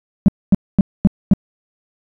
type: tone bursts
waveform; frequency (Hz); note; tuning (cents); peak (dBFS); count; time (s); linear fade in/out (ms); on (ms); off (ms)
sine; 196; G3; 0; -3; 5; 0.26-1.335; 0; 23; 240
effects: tanh soft clip ceiling -3 dBFS